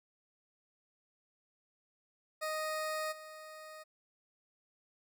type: tone with level steps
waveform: 20% pulse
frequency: 622.3 Hz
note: D#5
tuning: in tune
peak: -30 / -43 dBFS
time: 2.41-3.84 s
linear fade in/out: 20 ms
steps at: 3.11 s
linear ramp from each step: 20 ms
effects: none